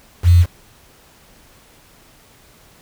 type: tone with quantisation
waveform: sine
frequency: 87.31 Hz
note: F2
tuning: in tune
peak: -6 dBFS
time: 0.23-0.46 s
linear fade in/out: 50 ms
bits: 5
effects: pink hiss -49 dBFS RMS until 2.81 s